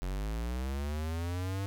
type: linear sweep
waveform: square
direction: up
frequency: 44.28 to 99.5 Hz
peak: -33 dBFS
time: 0.02-1.66 s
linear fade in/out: 0 ms
effects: none